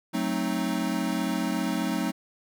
square chord, F# diminished seventh, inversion none, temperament equal with one note detuned, 185 / 220 / 263.1 / 311.1 Hz, F#3 / A3 / C4 / Eb4, 0 / 0 / +10 / 0 cents, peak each -32 dBFS, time 0.13-2.12 s, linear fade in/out 20 ms, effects none

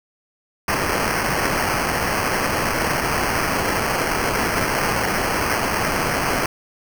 white noise with sample-and-hold, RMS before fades -21 dBFS, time 0.68-6.46 s, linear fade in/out 2 ms, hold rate 3675 Hz, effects none

